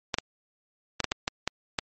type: clicks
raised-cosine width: 0.2 ms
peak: -8 dBFS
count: 8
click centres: 0.142 / 0.185 / 1.003 / 1.043 / 1.119 / 1.279 / 1.476 / 1.788 s
effects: MP3 32 kbps